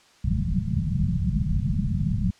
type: low-pass noise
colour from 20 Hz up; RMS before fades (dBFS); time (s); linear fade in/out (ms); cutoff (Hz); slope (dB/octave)
white; -24; 0.24-2.31; 10; 210; 96
effects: white hiss -56 dBFS RMS until 2.39 s + low-pass 6000 Hz 12 dB/octave

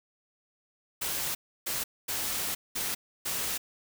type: noise bursts at uneven times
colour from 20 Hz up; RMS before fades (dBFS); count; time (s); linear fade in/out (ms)
white; -32; 5; 1.01-1.35 / 1.66-1.84 / 2.08-2.55 / 2.75-2.95 / 3.25-3.58; 10
effects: none

